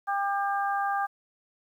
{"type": "harmonic tone", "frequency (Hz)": 399.3, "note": "G4", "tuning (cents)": 32, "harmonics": [2, 3, 4], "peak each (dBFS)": [-27, -31, -33], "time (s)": [0.07, 1.07], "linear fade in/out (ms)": 20, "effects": ["10-bit"]}